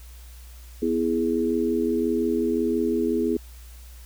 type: chord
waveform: sine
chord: E major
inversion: second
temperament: equal with one note detuned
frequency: 247.9 / 329.6 / 415.3 Hz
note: B3 / E4 / G#4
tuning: +7 / 0 / 0 cents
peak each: -25 dBFS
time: 0.82-3.37 s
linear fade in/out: 5 ms
effects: added 60 Hz sine -41 dBFS peak until 4.05 s + white hiss -52 dBFS RMS until 4.05 s